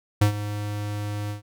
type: tone with ADSR envelope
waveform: square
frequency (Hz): 103.83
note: G#2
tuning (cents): 0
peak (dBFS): -14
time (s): 0.21-1.42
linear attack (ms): 8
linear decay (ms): 100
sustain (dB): -14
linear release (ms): 120
effects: none